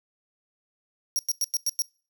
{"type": "tone bursts", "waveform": "sawtooth", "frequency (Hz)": 5630, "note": "F8", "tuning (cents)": 13, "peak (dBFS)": -20, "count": 6, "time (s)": [1.16, 1.82], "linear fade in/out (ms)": 0, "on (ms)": 30, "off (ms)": 96, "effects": ["noise-tail reverb RT60 0.4 s tail -24 dB re dry"]}